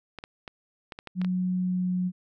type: clicks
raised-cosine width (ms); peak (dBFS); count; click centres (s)
0.3; -22; 8; 0.187 / 0.239 / 0.478 / 0.922 / 0.989 / 1.073 / 1.216 / 1.247
type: tone with pitch glide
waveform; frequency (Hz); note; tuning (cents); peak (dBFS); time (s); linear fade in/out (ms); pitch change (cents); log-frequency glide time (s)
sine; 182.8 to 181.75; F#3 to F#3; -21 to -31; -24; 1.15-2.12; 50; -10; 1.57-1.91
effects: none